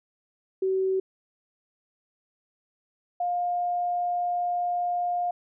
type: tone pair in turn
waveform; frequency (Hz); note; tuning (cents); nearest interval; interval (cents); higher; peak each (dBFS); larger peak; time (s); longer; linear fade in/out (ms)
sine; 380 / 707.5; F#4 / F5; +46 / +22; major seventh; 1076; second; -22 / -24; first; 0.62-1 / 3.2-5.31; second; 5
effects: none